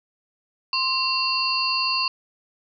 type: tone cluster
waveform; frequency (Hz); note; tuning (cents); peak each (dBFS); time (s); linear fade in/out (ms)
sine; 1049 / 2738 / 4360 / 4743; C6 / F7 / C#8 / D8; +4 / -35 / -29 / +16; -26; 0.73-2.08; 2
effects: none